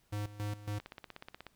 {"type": "tone with tremolo", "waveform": "square", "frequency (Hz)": 103.83, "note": "G#2", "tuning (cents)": 0, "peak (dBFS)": -35, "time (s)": [0.12, 0.79], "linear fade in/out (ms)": 10, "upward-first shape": "square", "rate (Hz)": 3.6, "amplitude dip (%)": 80}
{"type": "click train", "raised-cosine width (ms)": 0.3, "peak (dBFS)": -29, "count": 12, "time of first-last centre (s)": [0.8, 1.467], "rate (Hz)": 16.5}
{"effects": ["pink hiss -71 dBFS RMS until 1.55 s"]}